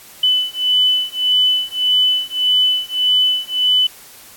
sine beating tone pair, 3000 / 3001.7 Hz, F#7 / F#7, +23 / +24 cents, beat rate 1.7 Hz, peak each -16 dBFS, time 0.23-3.87 s, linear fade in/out 5 ms, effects white hiss -41 dBFS RMS until 4.36 s + AAC 64 kbps

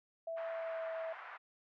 sine tone with pitch glide, 659.3 to 652.1 Hz, E5 to E5, 0 to -19 cents, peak -38 dBFS, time 0.27-1.13 s, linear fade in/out 5 ms, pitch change -19 cents, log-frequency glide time 0.49-0.85 s
white band-pass noise, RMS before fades -50 dBFS, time 0.36-1.38 s, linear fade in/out 20 ms, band 730 to 1800 Hz, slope 24 dB/octave
effects none

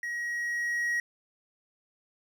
triangle tone with level ramp, 1900 Hz, A#6, 33 cents sharp, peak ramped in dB -30 to -24 dBFS, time 0.03-1 s, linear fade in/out 2 ms, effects none

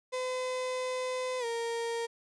35% pulse tone with pitch glide, 509 to 464.1 Hz, C5 to A#4, -48 to -8 cents, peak -30 dBFS, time 0.12-2.07 s, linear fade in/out 20 ms, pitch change -160 cents, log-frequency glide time 1.39-1.45 s, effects resampled to 22050 Hz

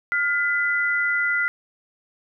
sine tone pair together, 1418 / 2005 Hz, F6 / B6, +26 / +26 cents, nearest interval tritone, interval 600 cents, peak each -22 dBFS, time 0.12-1.48 s, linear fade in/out 0 ms, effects none

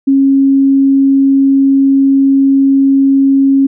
sine tone, 272.7 Hz, C#4, 28 cents flat, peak -5 dBFS, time 0.07-3.67 s, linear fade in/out 10 ms, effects none

